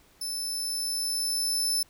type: tone with level ramp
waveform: 25% pulse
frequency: 5274 Hz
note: E8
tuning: in tune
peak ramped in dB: -26 to -19 dBFS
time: 0.21-1.83 s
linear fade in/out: 5 ms
effects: pink hiss -60 dBFS RMS until 1.89 s